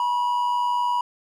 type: tone with amplitude modulation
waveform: triangle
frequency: 972 Hz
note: B5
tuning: 28 cents flat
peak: -16 dBFS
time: 0-1.01 s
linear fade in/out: 2 ms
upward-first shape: sine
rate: 99.8 Hz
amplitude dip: 50%
effects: none